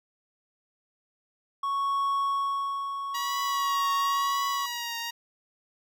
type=tone with tremolo; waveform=triangle; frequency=1108.7 Hz; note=C#6; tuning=in tune; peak=-22 dBFS; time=1.63-4.66 s; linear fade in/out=5 ms; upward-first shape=sine; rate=0.53 Hz; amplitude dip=55%
type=tone with vibrato; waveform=10% pulse; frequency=958 Hz; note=A#5; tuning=47 cents sharp; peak=-23 dBFS; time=3.14-5.11 s; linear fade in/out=10 ms; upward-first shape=triangle; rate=0.95 Hz; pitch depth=52 cents each way
effects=none